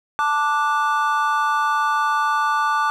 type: chord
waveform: triangle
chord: D major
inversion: second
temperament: just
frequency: 881 / 1174.7 / 1468.3 Hz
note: A5 / D6 / F#6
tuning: +2 / 0 / -14 cents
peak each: -20 / -18 / -22 dBFS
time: 0.19-2.9 s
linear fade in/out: 0 ms
effects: none